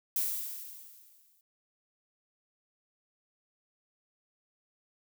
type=noise with exponential decay; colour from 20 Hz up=violet; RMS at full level=-29 dBFS; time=0.16-1.41 s; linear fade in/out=2 ms; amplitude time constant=270 ms; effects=none